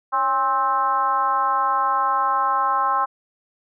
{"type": "tone with frequency modulation", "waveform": "sine", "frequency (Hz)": 1059, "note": "C6", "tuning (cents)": 21, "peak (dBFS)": -17, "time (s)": [0.12, 3.06], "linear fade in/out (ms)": 20, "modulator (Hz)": 250, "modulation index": 1.1, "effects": []}